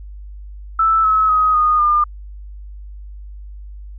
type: tone with pitch steps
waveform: sine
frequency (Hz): 1318.5 / 1289.1 / 1260.4 / 1232.3 / 1204.9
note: E6 / E6 / D#6 / D#6 / D6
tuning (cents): 0 / -39 / +22 / -17 / +44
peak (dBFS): -11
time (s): 0.79-2.04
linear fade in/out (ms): 5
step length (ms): 250
effects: added 50 Hz sine -31 dBFS peak until 3.98 s